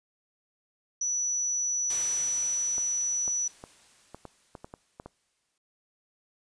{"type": "tone", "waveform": "sine", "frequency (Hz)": 5920, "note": "F#8", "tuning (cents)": 0, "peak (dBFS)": -26, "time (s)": [1.01, 3.48], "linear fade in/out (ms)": 5}
{"type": "noise with exponential decay", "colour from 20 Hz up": "white", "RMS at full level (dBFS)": -37, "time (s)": [1.9, 5.58], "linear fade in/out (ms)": 2, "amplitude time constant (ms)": 800}
{"type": "clicks", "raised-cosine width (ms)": 1, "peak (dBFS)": -27, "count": 10, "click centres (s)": [2.781, 3.279, 3.639, 4.146, 4.253, 4.552, 4.645, 4.739, 4.999, 5.06]}
{"effects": ["noise-tail reverb RT60 0.3 s tail -25 dB re dry", "resampled to 22050 Hz"]}